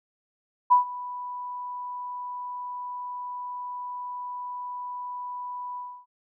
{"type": "tone with ADSR envelope", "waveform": "sine", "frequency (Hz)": 987.8, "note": "B5", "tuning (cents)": 0, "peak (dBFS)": -12, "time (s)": [0.7, 6.06], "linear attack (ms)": 21, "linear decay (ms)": 120, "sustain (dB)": -20, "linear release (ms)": 290, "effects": []}